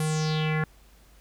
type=tone with low-pass filter sweep; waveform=square; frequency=155.56 Hz; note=D#3; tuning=in tune; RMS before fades=-26 dBFS; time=0-0.64 s; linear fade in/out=2 ms; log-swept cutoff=11000 to 1600 Hz; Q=4.1; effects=added 50 Hz sine -54 dBFS peak until 1.2 s + pink hiss -59 dBFS RMS until 1.2 s